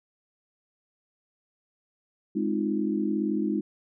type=chord; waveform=sine; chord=F minor seventh; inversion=first; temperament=equal; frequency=207.7 / 261.6 / 311.1 / 349.2 Hz; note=Ab3 / C4 / Eb4 / F4; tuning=0 / 0 / 0 / 0 cents; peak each=-28 / -34 / -28 / -32 dBFS; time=2.35-3.61 s; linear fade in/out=10 ms; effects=none